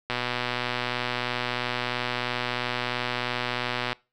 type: click train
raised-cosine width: 0.3 ms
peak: -11 dBFS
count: 472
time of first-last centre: 0.1-3.929 s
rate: 123 Hz
effects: noise-tail reverb RT60 0.3 s tail -24 dB re dry